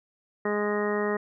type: harmonic tone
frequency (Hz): 207.7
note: G#3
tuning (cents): 0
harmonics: 1 / 2 / 3 / 4 / 5 / 6 / 7 / 8 / 9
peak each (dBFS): -31 / -27 / -34 / -38 / -37 / -36 / -43 / -45 / -34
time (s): 0.45-1.17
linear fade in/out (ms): 5
effects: none